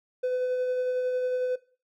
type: tone with tremolo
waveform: triangle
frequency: 504 Hz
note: B4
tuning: 35 cents sharp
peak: -21 dBFS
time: 0.23-1.56 s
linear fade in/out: 10 ms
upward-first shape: sine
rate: 11 Hz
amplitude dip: 30%
effects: noise-tail reverb RT60 0.4 s tail -20 dB re dry + tanh soft clip ceiling -18 dBFS